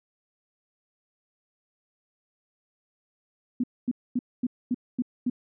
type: tone bursts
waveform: sine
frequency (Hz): 246.9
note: B3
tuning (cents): 0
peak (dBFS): -22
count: 7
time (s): 3.6-5.299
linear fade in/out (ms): 5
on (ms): 37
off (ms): 240
effects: none